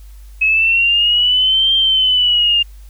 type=linear two-way sweep; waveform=sine; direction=up then down; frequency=2562 to 3173 to 2799 Hz; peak=-10 dBFS; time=0.41-2.63 s; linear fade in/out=10 ms; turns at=1.73 s; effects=added 50 Hz sine -34 dBFS peak until 2.89 s + white hiss -52 dBFS RMS until 2.89 s